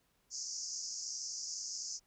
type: band-pass noise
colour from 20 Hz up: white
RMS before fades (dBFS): -42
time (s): 0.3-2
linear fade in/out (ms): 50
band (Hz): 4900 to 6900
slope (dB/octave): 96
effects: pink hiss -75 dBFS RMS until 2.06 s